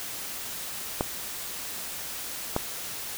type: clicks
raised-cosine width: 1 ms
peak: -10 dBFS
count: 2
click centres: 1.009 / 2.564 s
effects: white hiss -36 dBFS RMS until 3.17 s